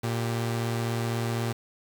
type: tone pair together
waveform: sawtooth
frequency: 116 / 392 Hz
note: A#2 / G4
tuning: -8 / 0 cents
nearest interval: octave + major sixth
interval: 2108 cents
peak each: -23 / -32 dBFS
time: 0.03-1.53 s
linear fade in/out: 10 ms
effects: 8-bit